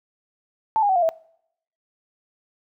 sine tone with pitch steps, 880 / 816.3 / 757.3 / 702.5 / 651.7 Hz, A5 / G#5 / F#5 / F5 / E5, 0 / -30 / +40 / +10 / -20 cents, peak -16 dBFS, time 0.76-1.09 s, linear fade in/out 0 ms, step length 66 ms, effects noise-tail reverb RT60 0.7 s tail -24 dB re dry

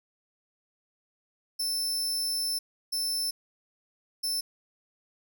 sawtooth tone bursts at uneven times, 5300 Hz, E8, 9 cents sharp, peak -25 dBFS, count 3, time 1.59-2.59 / 2.92-3.31 / 4.23-4.41 s, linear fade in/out 10 ms, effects none

